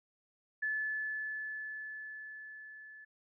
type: tone with level ramp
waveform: sine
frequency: 1731 Hz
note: A6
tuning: 29 cents flat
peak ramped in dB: -31 to -50 dBFS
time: 0.62-3.05 s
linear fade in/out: 10 ms
effects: none